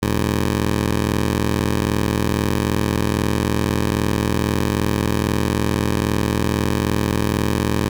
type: ring-modulated tone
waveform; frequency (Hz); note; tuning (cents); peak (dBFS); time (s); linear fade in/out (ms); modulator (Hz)
15% pulse; 103.83; G#2; 0; -8; 0.02-7.89; 10; 21.2
effects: none